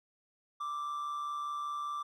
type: tone with amplitude modulation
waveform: triangle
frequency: 1174.7 Hz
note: D6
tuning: in tune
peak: -31 dBFS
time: 0.6-2.03 s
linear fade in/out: 10 ms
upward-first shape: sine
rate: 145 Hz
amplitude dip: 40%
effects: none